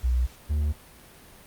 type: tone pair in turn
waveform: sine / triangle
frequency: 61.74 / 74.28 Hz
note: B1 / D2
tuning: 0 / +20 cents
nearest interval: minor third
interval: 320 cents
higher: second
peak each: -20 dBFS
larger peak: neither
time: 0.03-0.27 / 0.49-0.73 s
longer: neither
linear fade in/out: 20 ms
effects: pink hiss -50 dBFS RMS until 1.46 s + Opus 48 kbps